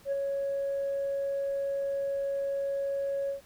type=tone with ADSR envelope; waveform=sine; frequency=554.4 Hz; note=C#5; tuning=in tune; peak=-23 dBFS; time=0.05-3.41 s; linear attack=72 ms; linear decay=12 ms; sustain=-4 dB; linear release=120 ms; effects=tanh soft clip ceiling -25 dBFS + pink hiss -58 dBFS RMS until 3.45 s

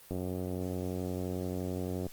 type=click train; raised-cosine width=2 ms; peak=-23 dBFS; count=180; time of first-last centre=0.11-2.066 s; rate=91.5 Hz; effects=white hiss -55 dBFS RMS until 2.12 s + Opus 32 kbps

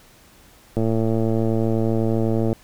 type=click train; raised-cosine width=2 ms; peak=-9 dBFS; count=198; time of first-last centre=0.77-2.529 s; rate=112 Hz; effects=pink hiss -51 dBFS RMS until 2.63 s

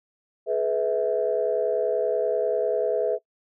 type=tone cluster; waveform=sine; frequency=424.2 / 494.5 / 650 Hz; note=G#4 / B4 / E5; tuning=+37 / +2 / -24 cents; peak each=-25 dBFS; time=0.46-3.19 s; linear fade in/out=50 ms; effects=noise-tail reverb RT60 0.1 s tail -23 dB re dry + tanh soft clip ceiling -12 dBFS

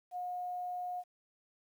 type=tone; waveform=sine; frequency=720 Hz; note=F#5; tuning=47 cents flat; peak=-36 dBFS; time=0.11-1.04 s; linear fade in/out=50 ms; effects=11-bit

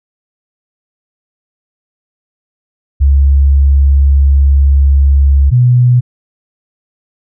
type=tone pair in turn; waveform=sine; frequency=69.3 / 123.48 Hz; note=C#2 / B2; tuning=0 / 0 cents; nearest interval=minor seventh; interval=1000 cents; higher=second; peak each=-4 dBFS; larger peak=neither; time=3-5.51 / 5.51-6.01 s; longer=first; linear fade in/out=20 ms; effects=none

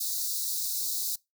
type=high-pass noise; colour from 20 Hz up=white; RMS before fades=-31 dBFS; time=0-1.16 s; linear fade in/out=10 ms; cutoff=3800 Hz; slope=96 dB/octave; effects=noise-tail reverb RT60 0.2 s tail -23 dB re dry

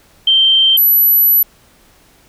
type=tone pair in turn; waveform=sine; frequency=3136 / 11840 Hz; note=G7 / F#9; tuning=0 / 0 cents; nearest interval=octave + major seventh; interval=2300 cents; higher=second; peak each=-7 dBFS; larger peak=neither; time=0.27-0.77 / 0.77-1.43 s; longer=second; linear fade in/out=5 ms; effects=pink hiss -49 dBFS RMS until 2.28 s

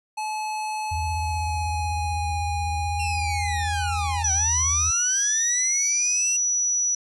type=tone with pitch glide; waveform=square; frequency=859 to 819.7 Hz; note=A5 to G#5; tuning=-42 to -23 cents; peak=-27 dBFS; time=0.17-4.23 s; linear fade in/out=10 ms; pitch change=-81 cents; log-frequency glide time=1.08-2.37 s
type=tone with vibrato; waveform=sine; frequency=82.41 Hz; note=E2; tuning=in tune; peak=-26 dBFS; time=0.91-4.91 s; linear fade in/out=10 ms; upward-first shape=triangle; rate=16 Hz; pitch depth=160 cents each way
type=linear two-way sweep; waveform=sawtooth; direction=down then up; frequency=2756 to 753 to 2756 Hz; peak=-26 dBFS; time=2.99-6.37 s; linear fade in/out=10 ms; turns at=4.32 s
type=tone; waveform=sine; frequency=5890 Hz; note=F#8; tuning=9 cents flat; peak=-20 dBFS; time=4.24-6.95 s; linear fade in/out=5 ms
effects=resampled to 24000 Hz

